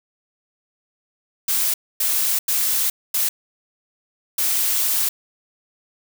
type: noise bursts at uneven times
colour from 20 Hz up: blue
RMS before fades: -20 dBFS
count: 5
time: 1.48-1.74 / 2-2.39 / 2.48-2.9 / 3.14-3.29 / 4.38-5.09 s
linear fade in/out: 5 ms
effects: none